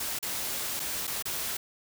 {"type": "noise with dropouts", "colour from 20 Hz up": "white", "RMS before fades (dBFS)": -33, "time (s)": [0, 1.57], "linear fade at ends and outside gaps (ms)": 5, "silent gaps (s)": [[0.189, 0.226], [0.796, 0.799], [1.071, 1.075], [1.225, 1.254]], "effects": []}